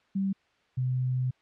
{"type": "tone pair in turn", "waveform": "sine", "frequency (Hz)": [194.4, 127.58], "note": ["G3", "C3"], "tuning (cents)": [-14, -43], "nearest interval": "perfect fifth", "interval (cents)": 729, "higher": "first", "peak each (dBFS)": -25, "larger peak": "neither", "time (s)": [[0.15, 0.33], [0.77, 1.31]], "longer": "second", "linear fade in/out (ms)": 10, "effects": ["white hiss -67 dBFS RMS until 1.41 s", "low-pass 3000 Hz 12 dB/octave"]}